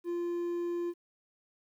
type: tone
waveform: triangle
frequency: 346.5 Hz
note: F4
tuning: 14 cents flat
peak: -29 dBFS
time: 0.04-0.94 s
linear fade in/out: 50 ms
effects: 11-bit